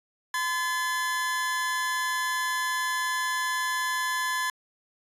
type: tone pair together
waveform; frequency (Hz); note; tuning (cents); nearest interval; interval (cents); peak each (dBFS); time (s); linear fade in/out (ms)
40% pulse; 1022.7 / 1720; C6 / A6; -40 / -40; major sixth; 900; -28; 0.34-4.5; 2
effects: resampled to 32000 Hz